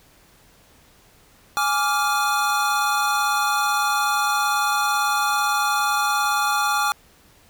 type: chord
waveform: square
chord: D diminished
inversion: second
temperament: equal with one note detuned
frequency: 830.6 / 1166.5 / 1396.9 Hz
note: Ab5 / D6 / F6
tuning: 0 / -12 / 0 cents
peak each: -24 dBFS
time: 1.57-6.92 s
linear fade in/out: 0 ms
effects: pink hiss -54 dBFS RMS until 7.49 s